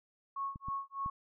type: tone with tremolo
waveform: sine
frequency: 1100 Hz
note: C#6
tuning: 14 cents flat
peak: -33 dBFS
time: 0.36-1.1 s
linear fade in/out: 5 ms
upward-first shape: sine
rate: 3.3 Hz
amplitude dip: 100%
type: clicks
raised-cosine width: 5 ms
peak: -32 dBFS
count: 3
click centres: 0.559 / 0.685 / 1.061 s
effects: none